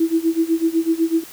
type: tone with tremolo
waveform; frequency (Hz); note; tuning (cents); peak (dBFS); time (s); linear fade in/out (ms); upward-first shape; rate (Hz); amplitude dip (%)
sine; 328.1; E4; -8; -12; 0-1.24; 5; sine; 8; 90
effects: white hiss -40 dBFS RMS until 1.32 s